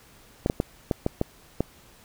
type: clicks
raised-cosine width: 2 ms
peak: -9 dBFS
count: 7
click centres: 0.461 / 0.499 / 0.601 / 0.912 / 1.064 / 1.214 / 1.606 s
effects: pink hiss -54 dBFS RMS until 2.04 s